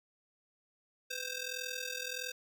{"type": "ring-modulated tone", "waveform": "10% pulse", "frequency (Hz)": 1046.5, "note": "C6", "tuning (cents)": 0, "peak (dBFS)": -26, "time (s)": [1.1, 2.32], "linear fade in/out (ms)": 10, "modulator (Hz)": 544, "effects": []}